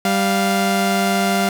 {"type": "tone pair together", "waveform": "sawtooth", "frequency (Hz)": [195.87, 698], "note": ["G3", "F5"], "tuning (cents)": [-1, -1], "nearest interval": "octave + minor seventh", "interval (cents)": 2200, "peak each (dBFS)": [-14, -15], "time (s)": [0.05, 1.49], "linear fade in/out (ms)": 2, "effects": []}